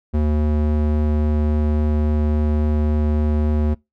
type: tone with band-pass filter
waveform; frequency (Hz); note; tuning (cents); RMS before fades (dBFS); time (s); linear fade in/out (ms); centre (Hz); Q
square; 75.3; D2; +44; -18; 0.13-3.75; 20; 180; 0.63
effects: noise-tail reverb RT60 0.2 s tail -24 dB re dry